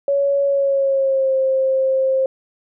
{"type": "tone with pitch glide", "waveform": "sine", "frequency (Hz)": [560, 529.5], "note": ["C#5", "C5"], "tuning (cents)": [18, 21], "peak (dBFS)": -14, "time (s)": [0.08, 2.26], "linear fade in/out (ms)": 2, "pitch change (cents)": -97, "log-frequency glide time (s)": [0.45, 1.35], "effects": []}